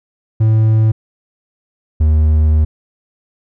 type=tone pair in turn; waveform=triangle; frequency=110 / 77.24 Hz; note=A2 / D#2; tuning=0 / -12 cents; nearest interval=tritone; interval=612 cents; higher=first; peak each=-6 dBFS; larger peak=neither; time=0.4-0.92 / 2-2.65 s; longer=second; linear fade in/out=10 ms; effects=none